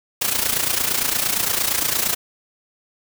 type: noise with amplitude modulation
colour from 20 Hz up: white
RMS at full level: -18 dBFS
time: 0.21-2.15 s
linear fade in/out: 10 ms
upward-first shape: sine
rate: 28.7 Hz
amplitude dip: 70%
effects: none